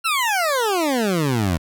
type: exponential sweep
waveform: 20% pulse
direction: down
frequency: 1396.9 to 78.8 Hz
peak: -13 dBFS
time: 0.04-1.58 s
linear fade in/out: 20 ms
effects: none